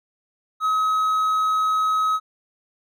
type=tone; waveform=triangle; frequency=1275 Hz; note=D#6; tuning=42 cents sharp; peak=-16 dBFS; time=0.6-2.2 s; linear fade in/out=50 ms; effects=none